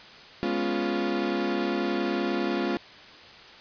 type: chord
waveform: 35% pulse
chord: C# dominant seventh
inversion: second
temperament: equal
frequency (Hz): 207.7 / 246.9 / 277.2 / 349.2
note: G#3 / B3 / C#4 / E#4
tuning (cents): 0 / 0 / 0 / 0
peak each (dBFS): -30 / -31 / -30 / -27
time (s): 0.43-2.77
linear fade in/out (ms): 0
effects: white hiss -47 dBFS RMS until 3.6 s + resampled to 11025 Hz